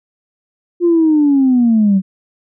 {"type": "linear sweep", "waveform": "sine", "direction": "down", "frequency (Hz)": [352.7, 185.8], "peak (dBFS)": -7, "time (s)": [0.8, 2.02], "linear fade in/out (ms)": 50, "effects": ["tanh soft clip ceiling -4 dBFS"]}